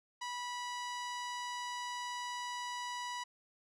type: tone with low-pass filter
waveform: sawtooth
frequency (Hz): 979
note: B5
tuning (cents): -15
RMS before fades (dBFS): -41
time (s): 0.21-3.24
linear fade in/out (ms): 10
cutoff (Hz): 6800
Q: 1.1
effects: none

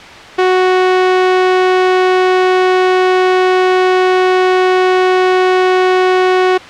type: tone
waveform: sawtooth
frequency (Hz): 369.6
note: F#4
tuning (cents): -2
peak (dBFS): -4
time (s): 0.38-6.58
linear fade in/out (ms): 10
effects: white hiss -31 dBFS RMS until 6.69 s + low-pass 3000 Hz 12 dB/octave

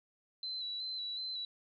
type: tone with vibrato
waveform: sine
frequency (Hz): 4000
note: B7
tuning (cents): +21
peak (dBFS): -37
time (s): 0.43-1.45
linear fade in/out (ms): 2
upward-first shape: square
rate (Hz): 2.7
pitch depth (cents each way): 30
effects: none

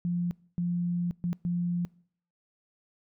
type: tone bursts at uneven times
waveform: sine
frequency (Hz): 174.61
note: F3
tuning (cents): 0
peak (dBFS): -26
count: 4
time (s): 0.05-0.31 / 0.58-1.11 / 1.24-1.33 / 1.45-1.85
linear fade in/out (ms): 0
effects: noise-tail reverb RT60 0.6 s tail -25 dB re dry

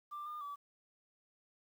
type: tone with pitch steps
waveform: sine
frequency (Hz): 1183 / 1209 / 1149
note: D6 / D6 / D6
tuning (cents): +12 / +50 / -38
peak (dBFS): -40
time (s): 0.11-0.56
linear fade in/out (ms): 20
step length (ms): 150
effects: tanh soft clip ceiling -38 dBFS + 11-bit

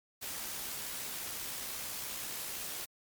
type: noise with amplitude modulation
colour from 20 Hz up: white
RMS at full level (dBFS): -39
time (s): 0.21-2.86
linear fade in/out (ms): 20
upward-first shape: sine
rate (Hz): 65.8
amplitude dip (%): 25
effects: MP3 96 kbps

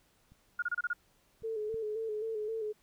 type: clicks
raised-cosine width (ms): 5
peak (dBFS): -45 / -43 / -36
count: 3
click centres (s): 0.32 / 1.423 / 1.743
type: tone bursts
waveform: sine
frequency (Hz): 1429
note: F6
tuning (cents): +39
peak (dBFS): -29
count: 6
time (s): 0.59-0.933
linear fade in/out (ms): 5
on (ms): 33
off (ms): 29
type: tone with vibrato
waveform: sine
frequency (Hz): 436.2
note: A4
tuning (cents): -15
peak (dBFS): -33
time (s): 1.43-2.73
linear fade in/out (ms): 20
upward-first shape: square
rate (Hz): 3.8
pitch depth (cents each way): 45
effects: pink hiss -69 dBFS RMS until 2.82 s

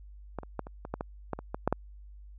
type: clicks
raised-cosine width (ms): 1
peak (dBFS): -20 / -29 / -18 / -29 / -25 / -18 / -19 / -17 / -24 / -19 / -11 / -12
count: 12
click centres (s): 0.387 / 0.433 / 0.593 / 0.669 / 0.851 / 0.94 / 1.009 / 1.333 / 1.39 / 1.545 / 1.676 / 1.726
effects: added 50 Hz sine -46 dBFS peak until 2.38 s

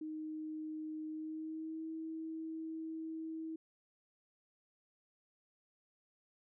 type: tone with pitch glide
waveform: sine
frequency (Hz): 311.1 to 321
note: D#4 to E4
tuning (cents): 0 to -46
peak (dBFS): -40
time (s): 0.01-3.56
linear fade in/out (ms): 5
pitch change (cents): +54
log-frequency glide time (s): 1.08-1.87
effects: none

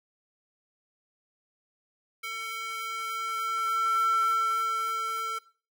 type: tone with high-pass filter sweep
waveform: square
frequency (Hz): 448.3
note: A4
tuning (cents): +32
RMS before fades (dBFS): -29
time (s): 2.23-5.39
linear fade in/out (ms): 10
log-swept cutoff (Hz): 1800 to 1100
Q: 8
effects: noise-tail reverb RT60 0.4 s tail -20 dB re dry

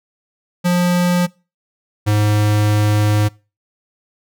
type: tone pair in turn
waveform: square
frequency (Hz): 177.1 / 105.09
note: F3 / G#2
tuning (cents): +24 / +21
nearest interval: major sixth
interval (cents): 903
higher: first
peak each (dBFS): -13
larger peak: neither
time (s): 0.64-1.27 / 2.06-3.29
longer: second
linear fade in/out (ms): 20
effects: noise-tail reverb RT60 0.3 s tail -23 dB re dry

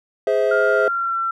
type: chord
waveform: triangle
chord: Ab augmented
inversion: none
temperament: just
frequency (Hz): 415.3 / 519.1 / 648.9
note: Ab4 / C5 / E5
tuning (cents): 0 / -14 / -27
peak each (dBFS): -18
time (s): 0.27-0.88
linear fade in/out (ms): 2
type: tone with pitch glide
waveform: sine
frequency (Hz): 1405 to 1349.3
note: F6 to E6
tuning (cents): +10 to +40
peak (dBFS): -19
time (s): 0.51-1.31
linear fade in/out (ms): 5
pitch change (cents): -70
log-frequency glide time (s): 0.71-1.19
effects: none

